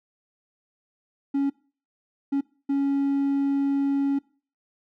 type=tone bursts at uneven times; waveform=triangle; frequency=278.1 Hz; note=C#4; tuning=6 cents sharp; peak=-18 dBFS; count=3; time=1.34-1.5 / 2.32-2.41 / 2.69-4.19 s; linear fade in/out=10 ms; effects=noise-tail reverb RT60 0.4 s tail -23 dB re dry + tanh soft clip ceiling -14 dBFS